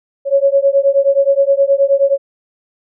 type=beating tone pair; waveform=sine; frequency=549 / 558.5 Hz; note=C#5 / C#5; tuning=-17 / +13 cents; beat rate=9.5 Hz; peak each=-12 dBFS; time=0.25-2.18 s; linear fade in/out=50 ms; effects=none